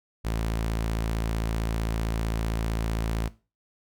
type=tone; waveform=sawtooth; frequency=55.5 Hz; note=A1; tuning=16 cents sharp; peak=-22 dBFS; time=0.24-3.29 s; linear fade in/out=20 ms; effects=noise-tail reverb RT60 0.3 s tail -17 dB re dry